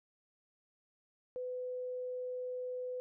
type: tone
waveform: sine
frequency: 502 Hz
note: B4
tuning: 28 cents sharp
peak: -37 dBFS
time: 1.36-3 s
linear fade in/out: 0 ms
effects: none